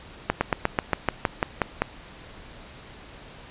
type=slowing click train; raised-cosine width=0.5 ms; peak=-5 dBFS; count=11; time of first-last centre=0.3-1.82 s; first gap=110 ms; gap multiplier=1.07; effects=pink hiss -45 dBFS RMS until 3.5 s + resampled to 8000 Hz